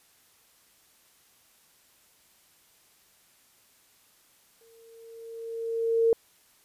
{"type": "tone with exponential growth", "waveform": "sine", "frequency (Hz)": 456.8, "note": "A#4", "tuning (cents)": -35, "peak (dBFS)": -17, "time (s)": [4.61, 6.13], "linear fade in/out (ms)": 1, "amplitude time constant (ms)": 330, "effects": ["white hiss -62 dBFS RMS until 6.64 s", "resampled to 32000 Hz"]}